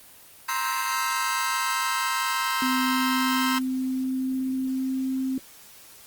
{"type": "chord", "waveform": "sawtooth", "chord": "C dominant seventh", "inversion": "third", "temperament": "just", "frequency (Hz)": [941.9, 1046.5, 1308.1, 1569.8], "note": ["Bb5", "C6", "E6", "G6"], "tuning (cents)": [18, 0, -14, 2], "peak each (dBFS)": [-27, -24, -26, -27], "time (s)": [0.48, 3.59], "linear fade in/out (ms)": 10}
{"type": "tone with pitch glide", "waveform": "sine", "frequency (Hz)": [256.8, 262.7], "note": ["C4", "C4"], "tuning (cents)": [-32, 7], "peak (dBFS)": -24, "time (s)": [2.62, 5.38], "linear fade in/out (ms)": 2, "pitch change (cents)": 39, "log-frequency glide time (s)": [2.87, 4.97]}
{"effects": ["white hiss -49 dBFS RMS until 6.06 s", "Opus 24 kbps"]}